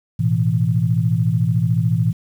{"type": "chord", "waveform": "sine", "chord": "A suspended second", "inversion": "none", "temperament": "just", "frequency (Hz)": [110, 123.75, 165], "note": ["A2", "B2", "E3"], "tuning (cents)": [0, 4, 2], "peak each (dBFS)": -19, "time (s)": [0.19, 2.13], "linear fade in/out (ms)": 10, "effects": ["8-bit"]}